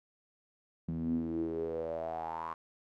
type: tone with band-pass filter sweep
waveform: sawtooth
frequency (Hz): 81.7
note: E2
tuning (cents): -15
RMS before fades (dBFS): -36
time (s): 0.88-2.54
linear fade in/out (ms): 5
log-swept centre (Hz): 190 to 1100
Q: 8.7
effects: none